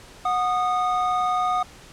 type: tone pair together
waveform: triangle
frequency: 732 / 1232.6 Hz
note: F#5 / D#6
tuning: -19 / -17 cents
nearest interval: major sixth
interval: 902 cents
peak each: -21 dBFS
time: 0.25-1.63 s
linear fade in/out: 5 ms
effects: pink hiss -46 dBFS RMS until 1.92 s + low-pass 9000 Hz 12 dB/octave